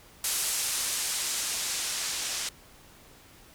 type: noise with low-pass filter sweep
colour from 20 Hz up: blue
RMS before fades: -31 dBFS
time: 0.24-2.49 s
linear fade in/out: 2 ms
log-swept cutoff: 10000 to 6100 Hz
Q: 0.8
effects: pink hiss -54 dBFS RMS until 3.54 s